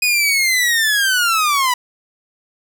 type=linear sweep; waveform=sawtooth; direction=down; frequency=2500 to 970 Hz; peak=-10 dBFS; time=0.02-1.74 s; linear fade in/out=5 ms; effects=none